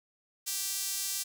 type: tone with high-pass filter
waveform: sawtooth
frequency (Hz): 391.1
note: G4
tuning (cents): -4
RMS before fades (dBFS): -34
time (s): 0.46-1.24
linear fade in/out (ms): 20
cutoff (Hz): 6100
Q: 0.94
effects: none